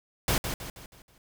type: noise with echo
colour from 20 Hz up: pink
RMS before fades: -25 dBFS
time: 0.28-0.38 s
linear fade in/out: 2 ms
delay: 160 ms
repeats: 5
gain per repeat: -7 dB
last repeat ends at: 1.18 s
effects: none